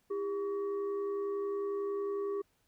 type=tone with frequency modulation; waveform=sine; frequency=401.5 Hz; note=G4; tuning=41 cents sharp; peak=-32 dBFS; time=0.1-2.42 s; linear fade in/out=10 ms; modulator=732 Hz; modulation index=0.43; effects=pink hiss -74 dBFS RMS until 2.67 s